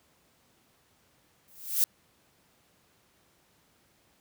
violet noise with exponential growth, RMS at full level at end -21 dBFS, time 1.48-1.84 s, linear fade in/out 0 ms, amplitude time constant 77 ms, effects pink hiss -66 dBFS RMS until 4.2 s + high-pass 80 Hz 12 dB/octave

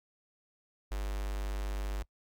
square tone with notch filter, 50 Hz, G1, 35 cents sharp, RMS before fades -35 dBFS, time 0.91-2.03 s, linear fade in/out 10 ms, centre 170 Hz, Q 0.66, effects noise-tail reverb RT60 0.1 s tail -26 dB re dry + AAC 64 kbps

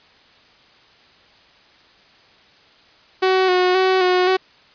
sawtooth tone with vibrato, 370 Hz, F#4, in tune, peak -10 dBFS, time 3.22-4.37 s, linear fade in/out 10 ms, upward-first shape square, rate 1.9 Hz, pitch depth 27 cents each way, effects white hiss -51 dBFS RMS until 4.74 s + resampled to 11025 Hz

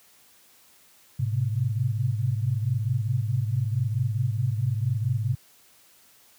sine tone cluster, 106.6 / 127.5 / 132.1 Hz, G#2 / C3 / C3, +46 / -44 / +17 cents, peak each -25 / -27 / -30 dBFS, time 1.19-5.35 s, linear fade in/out 10 ms, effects white hiss -57 dBFS RMS until 6.38 s + high-pass 60 Hz 12 dB/octave

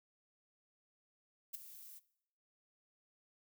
violet noise with ADSR envelope, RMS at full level -40 dBFS, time 1.53-2 s, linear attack 18 ms, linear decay 8 ms, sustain -14 dB, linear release 27 ms, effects noise-tail reverb RT60 0.7 s tail -19 dB re dry

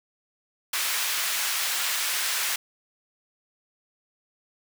pink high-pass noise, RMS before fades -27 dBFS, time 0.73-2.56 s, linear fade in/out 5 ms, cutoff 1600 Hz, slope 12 dB/octave, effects none

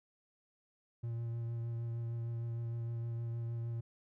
triangle tone with vibrato, 116.54 Hz, A#2, in tune, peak -34 dBFS, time 1.03-3.81 s, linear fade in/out 10 ms, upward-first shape triangle, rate 6.5 Hz, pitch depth 18 cents each way, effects none

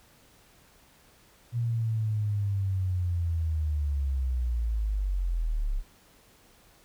sine linear sweep, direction down, 119.7 to 32.7 Hz, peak -25 dBFS, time 1.52-5.83 s, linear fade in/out 50 ms, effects pink hiss -59 dBFS RMS until 6.84 s

